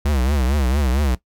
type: tone with vibrato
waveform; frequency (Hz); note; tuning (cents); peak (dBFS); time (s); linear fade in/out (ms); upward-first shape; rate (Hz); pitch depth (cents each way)
square; 67.7; C#2; -40; -17; 0.05-1.15; 5; triangle; 4.4; 200
effects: noise-tail reverb RT60 0.1 s tail -17 dB re dry